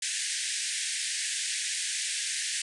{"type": "band-pass noise", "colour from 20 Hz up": "white", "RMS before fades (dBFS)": -32, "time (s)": [0.02, 2.62], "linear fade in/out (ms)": 5, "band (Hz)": [1600, 9700], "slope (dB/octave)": 96, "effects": []}